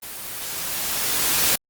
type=noise with level ramp; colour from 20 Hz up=white; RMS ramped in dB=-35 to -18 dBFS; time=0.02-1.56 s; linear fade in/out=10 ms; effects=Opus 24 kbps